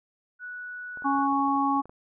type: tone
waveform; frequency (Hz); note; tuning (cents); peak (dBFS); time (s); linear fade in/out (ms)
sine; 1474; F#6; -7; -35; 0.39-1.28; 50
type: clicks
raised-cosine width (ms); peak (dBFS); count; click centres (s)
1; -34; 11; 0.973 / 1.022 / 1.152 / 1.187 / 1.326 / 1.394 / 1.483 / 1.562 / 1.766 / 1.856 / 1.895
type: harmonic tone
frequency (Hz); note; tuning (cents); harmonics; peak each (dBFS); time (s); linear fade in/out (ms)
277.2; C#4; 0; 1 / 3 / 4; -26 / -26 / -26; 1.04-1.82; 20
effects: none